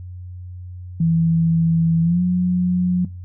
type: tone with pitch glide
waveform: sine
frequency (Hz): 164.81 to 179.73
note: E3 to F3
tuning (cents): 0 to +50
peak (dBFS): -14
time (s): 1-3.05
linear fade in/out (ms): 5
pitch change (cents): +150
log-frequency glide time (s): 2.02-2.22
effects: noise-tail reverb RT60 0.3 s tail -21 dB re dry + added 90 Hz sine -31 dBFS peak until 3.24 s